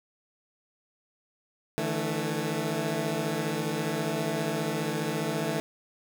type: chord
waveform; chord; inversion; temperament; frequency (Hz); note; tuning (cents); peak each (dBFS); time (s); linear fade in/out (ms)
15% pulse; D suspended second; none; equal with one note detuned; 150 / 164.81 / 220; D3 / E3 / A3; +37 / 0 / 0; -26; 1.78-5.6; 0
effects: none